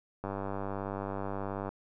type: click train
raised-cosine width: 1 ms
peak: -22 dBFS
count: 144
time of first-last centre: 0.24-1.69 s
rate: 98.6 Hz
effects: none